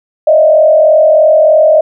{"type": "tone with frequency modulation", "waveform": "sine", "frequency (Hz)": 622.3, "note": "D#5", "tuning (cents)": 0, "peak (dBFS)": -3, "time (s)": [0.27, 1.81], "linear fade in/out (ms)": 5, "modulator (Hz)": 43.2, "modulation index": 0.82, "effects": []}